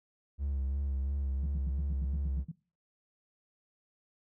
triangle tone with vibrato, 68.7 Hz, C#2, 15 cents flat, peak -28 dBFS, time 0.38-2.45 s, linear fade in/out 50 ms, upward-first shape sine, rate 2.9 Hz, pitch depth 48 cents each way
sine tone bursts, 163 Hz, E3, 19 cents flat, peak -36 dBFS, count 10, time 1.43-2.516 s, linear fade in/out 5 ms, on 33 ms, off 84 ms
effects noise-tail reverb RT60 0.4 s tail -23 dB re dry + tanh soft clip ceiling -22 dBFS

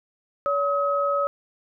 sine tone pair together, 568 / 1275.1 Hz, C#5 / D#6, +42 / +42 cents, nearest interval octave + major second, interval 1400 cents, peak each -23 dBFS, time 0.46-1.27 s, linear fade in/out 0 ms, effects none

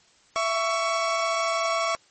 30% pulse tone pair together, 665 / 1119.2 Hz, E5 / C#6, +15 / +16 cents, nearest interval major sixth, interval 901 cents, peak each -23 dBFS, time 0.36-1.95 s, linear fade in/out 0 ms, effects white hiss -59 dBFS RMS until 2.1 s + MP3 32 kbps

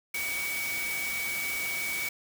sine tone in noise, 2261 Hz, C#7, 34 cents sharp, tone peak -31 dBFS, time 0.14-2.09 s, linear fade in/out 5 ms, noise white, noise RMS -36 dBFS, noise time 0.14-2.09 s, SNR +2 dB, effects none

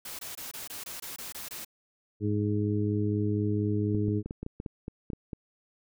white noise bursts, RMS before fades -40 dBFS, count 10, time 0.05-1.648 s, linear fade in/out 5 ms, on 140 ms, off 22 ms
harmonic tone, 104.2 Hz, G#2, 6 cents sharp, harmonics 1 / 2 / 3 / 4, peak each -28 / -32 / -31 / -34 dBFS, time 2.2-4.23 s, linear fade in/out 50 ms
clicks, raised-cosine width 3 ms, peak -23 dBFS, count 12, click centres 3.948 / 4.083 / 4.26 / 4.309 / 4.43 / 4.464 / 4.601 / 4.662 / 4.881 / 5.102 / 5.133 / 5.332 s
effects none

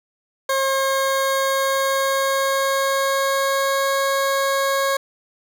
20% pulse tone with pitch glide, 538 to 547.1 Hz, C5 to C#5, +48 to -23 cents, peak -13 dBFS, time 0.49-4.97 s, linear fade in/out 5 ms, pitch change +29 cents, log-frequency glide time 0.71-3.98 s, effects none

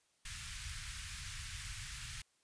pink band-stop noise, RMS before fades -45 dBFS, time 0.25-2.22 s, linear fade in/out 5 ms, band 120 to 1500 Hz, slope 24 dB/octave, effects white hiss -75 dBFS RMS until 2.43 s + resampled to 22050 Hz

